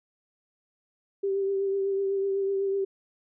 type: tone with vibrato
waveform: sine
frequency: 392 Hz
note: G4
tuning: in tune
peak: -24 dBFS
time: 1.23-2.85 s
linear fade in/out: 10 ms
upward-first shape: triangle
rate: 8 Hz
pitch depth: 28 cents each way
effects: none